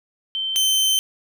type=tone pair in turn; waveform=sine / sawtooth; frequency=3103 / 3091 Hz; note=G7 / G7; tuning=-18 / -25 cents; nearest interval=unison; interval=7 cents; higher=first; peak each=-22 / -13 dBFS; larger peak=second; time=0.35-0.56 / 0.56-0.99 s; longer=second; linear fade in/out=0 ms; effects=none